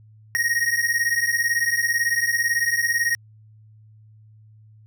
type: beating tone pair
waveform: square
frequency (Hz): 1864.7 / 1882.7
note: A#6 / A#6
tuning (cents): 0 / +17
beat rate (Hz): 18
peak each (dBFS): -23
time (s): 0.35-3.15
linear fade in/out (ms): 0
effects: added 108 Hz sine -47 dBFS peak until 4.86 s